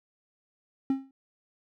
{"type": "tone with exponential decay", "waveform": "triangle", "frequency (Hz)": 268.6, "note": "C4", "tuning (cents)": 46, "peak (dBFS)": -18, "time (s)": [0.9, 1.11], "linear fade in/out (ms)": 2, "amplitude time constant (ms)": 44, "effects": []}